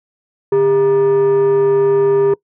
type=tone with frequency modulation; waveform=sine; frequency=400.8 Hz; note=G4; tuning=38 cents sharp; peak=-7 dBFS; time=0.52-2.34 s; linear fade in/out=5 ms; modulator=547 Hz; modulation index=0.31; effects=noise-tail reverb RT60 0.1 s tail -23 dB re dry + tanh soft clip ceiling -9 dBFS